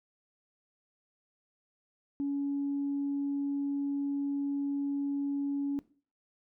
sine tone, 281.5 Hz, C#4, 27 cents sharp, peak -28 dBFS, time 2.2-5.79 s, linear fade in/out 0 ms, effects noise-tail reverb RT60 0.4 s tail -18 dB re dry + tanh soft clip ceiling -25 dBFS

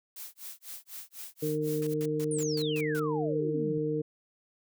blue noise with tremolo, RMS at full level -41 dBFS, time 0.16-1.94 s, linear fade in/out 5 ms, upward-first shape sine, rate 4 Hz, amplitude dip 100%
harmonic tone, 152.6 Hz, D#3, 33 cents flat, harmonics 1 / 2 / 3, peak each -34 / -33 / -30 dBFS, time 1.42-4.02 s, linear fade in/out 10 ms
white noise bursts, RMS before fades -44 dBFS, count 7, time 1.82-2.996 s, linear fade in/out 0 ms, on 48 ms, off 140 ms
sine exponential sweep, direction down, 9580 to 146.83 Hz, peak -35 dBFS, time 2.31-3.78 s, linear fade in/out 2 ms
effects none

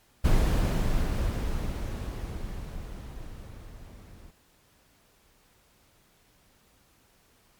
brown noise with level ramp, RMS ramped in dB -21 to -48 dBFS, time 0.24-4.31 s, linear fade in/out 10 ms, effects pink hiss -63 dBFS RMS until 7.59 s + MP3 96 kbps

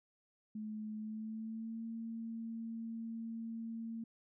sine tone with pitch glide, 214.9 to 227.3 Hz, A3 to A#3, -41 to -43 cents, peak -40 dBFS, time 0.55-4.04 s, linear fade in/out 5 ms, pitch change +98 cents, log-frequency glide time 0.97-1.83 s, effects none

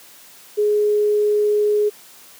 sine tone, 418.3 Hz, G#4, 12 cents sharp, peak -14 dBFS, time 0.57-1.9 s, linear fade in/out 20 ms, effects white hiss -45 dBFS RMS until 2.39 s + high-pass 150 Hz 12 dB/octave

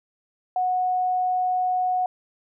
sine tone, 734 Hz, F#5, 14 cents flat, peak -20 dBFS, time 0.56-2.06 s, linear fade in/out 2 ms, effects none

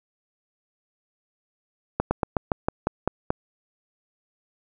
slowing click train, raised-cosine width 1 ms, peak -7 dBFS, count 9, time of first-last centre 2-3.305 s, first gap 110 ms, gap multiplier 1.11, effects none

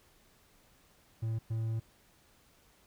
triangle tone bursts at uneven times, 112.6 Hz, A2, 40 cents sharp, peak -29 dBFS, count 2, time 1.22-1.39 / 1.5-1.8 s, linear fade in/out 10 ms, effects pink hiss -65 dBFS RMS until 2.86 s

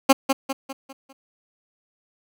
15% pulse tone with echo, 270 Hz, C#4, 45 cents flat, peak -3 dBFS, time 0.09-0.13 s, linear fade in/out 10 ms, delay 200 ms, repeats 5, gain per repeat -7 dB, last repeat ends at 1.13 s, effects none

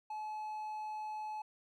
triangle tone, 857 Hz, A5, 46 cents flat, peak -37 dBFS, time 0.1-1.42 s, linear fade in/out 5 ms, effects none

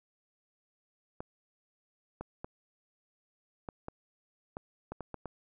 clicks, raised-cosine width 1 ms, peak -25 dBFS, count 10, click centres 1.205 / 2.21 / 2.445 / 3.688 / 3.884 / 4.569 / 4.92 / 5.007 / 5.143 / 5.257 s, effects none

